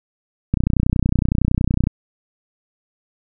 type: click train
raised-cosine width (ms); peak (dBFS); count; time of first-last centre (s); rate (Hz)
5; -4; 42; 0.54-1.871; 30.8
effects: none